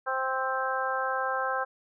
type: harmonic tone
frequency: 262.4 Hz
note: C4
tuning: 5 cents sharp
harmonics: 2 / 3 / 4 / 5 / 6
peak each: -33 / -33 / -33 / -33 / -33 dBFS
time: 0.06-1.65 s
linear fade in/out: 20 ms
effects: none